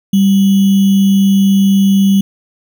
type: tone with sample-and-hold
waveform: sine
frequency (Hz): 196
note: G3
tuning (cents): 0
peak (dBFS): -6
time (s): 0.13-2.21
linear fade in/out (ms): 5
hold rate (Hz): 3150
effects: none